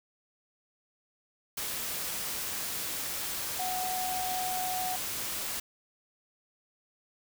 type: tone in noise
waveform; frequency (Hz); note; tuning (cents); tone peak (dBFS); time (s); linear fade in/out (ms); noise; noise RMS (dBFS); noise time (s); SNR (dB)
sine; 739; F#5; -2; -32; 3.59-4.96; 5; white; -35; 1.57-5.6; 0
effects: none